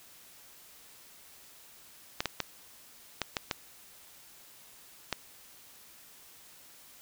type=clicks; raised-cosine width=0.2 ms; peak=-12 dBFS; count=7; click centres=2.205 / 2.257 / 2.403 / 3.217 / 3.368 / 3.512 / 5.127 s; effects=white hiss -55 dBFS RMS until 7.01 s